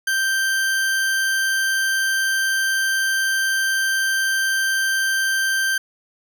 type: tone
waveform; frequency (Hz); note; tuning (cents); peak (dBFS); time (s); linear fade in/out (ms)
40% pulse; 1568; G6; 0; -17; 0.07-5.78; 5
effects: none